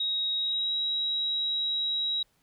sine tone with pitch glide, 3793 to 3850 Hz, A#7 to B7, +29 to -45 cents, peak -26 dBFS, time 0-2.23 s, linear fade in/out 5 ms, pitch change +26 cents, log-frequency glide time 0.36-0.73 s, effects pink hiss -69 dBFS RMS until 2.42 s

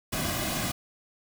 pink noise with comb filter, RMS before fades -30 dBFS, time 0.12-0.72 s, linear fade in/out 10 ms, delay 2.2 ms, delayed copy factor -0.7, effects none

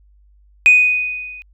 sine tone with level ramp, 2489 Hz, D#7, in tune, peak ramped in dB -3 to -33 dBFS, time 0.66-1.42 s, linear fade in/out 0 ms, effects tanh soft clip ceiling -2 dBFS + added 50 Hz sine -48 dBFS peak until 1.53 s

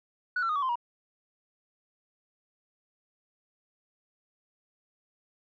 sine tone with pitch steps, 1471 / 1348.9 / 1237 / 1134.3 / 1040.2 / 953.8 Hz, F#6 / E6 / D#6 / C#6 / C6 / A#5, -11 / +39 / -10 / +39 / -10 / +39 cents, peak -24 dBFS, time 0.36-0.756 s, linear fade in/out 5 ms, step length 66 ms, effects tanh soft clip ceiling -24 dBFS

